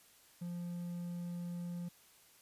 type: tone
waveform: triangle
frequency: 174.3 Hz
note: F3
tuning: 3 cents flat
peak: -37 dBFS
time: 0.41-1.89 s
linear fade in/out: 10 ms
effects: white hiss -64 dBFS RMS until 2.41 s + resampled to 32000 Hz